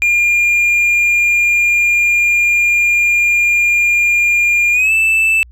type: tone with pitch glide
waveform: triangle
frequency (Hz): 2408 to 2641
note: D7 to E7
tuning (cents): +43 to +3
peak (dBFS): -8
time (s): 0.02-5.43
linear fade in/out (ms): 0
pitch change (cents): +160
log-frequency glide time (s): 4.72-4.92
effects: added 60 Hz sine -37 dBFS peak until 5.51 s